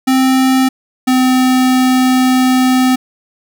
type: tone pair in turn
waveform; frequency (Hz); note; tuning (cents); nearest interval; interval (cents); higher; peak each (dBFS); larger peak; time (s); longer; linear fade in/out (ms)
square; 261.6 / 256.5; C4 / C4; 0 / -34; unison; 34; first; -9; neither; 0.07-0.69 / 1.07-2.96; second; 10
effects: none